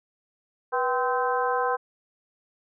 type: harmonic tone with a mistuned harmonic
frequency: 257.9 Hz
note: C4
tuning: 25 cents flat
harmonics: 2 / 3 / 4 / 5 / 6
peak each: -27 / -28 / -27 / -33 / -32 dBFS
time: 0.72-1.77 s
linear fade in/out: 20 ms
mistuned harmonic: 2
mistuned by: -85 cents
effects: none